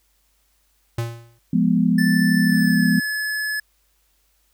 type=tone with exponential decay; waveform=square; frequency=116.6 Hz; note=A#2; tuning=1 cent sharp; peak=-20 dBFS; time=0.98-1.39 s; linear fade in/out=5 ms; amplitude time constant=89 ms
type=chord; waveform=sine; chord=F diminished; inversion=none; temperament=equal; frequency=174.61 / 207.7 / 246.9 Hz; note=F3 / Ab3 / Cb4; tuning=0 / 0 / 0 cents; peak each=-19 dBFS; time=1.53-3 s; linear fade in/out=5 ms
type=tone with pitch glide; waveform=square; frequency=1760 to 1712.9 Hz; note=A6 to A6; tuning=0 to -47 cents; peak=-23 dBFS; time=1.98-3.6 s; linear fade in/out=5 ms; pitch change=-47 cents; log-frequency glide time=2.42-2.89 s
effects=added 50 Hz sine -65 dBFS peak until 4.53 s + white hiss -65 dBFS RMS until 4.53 s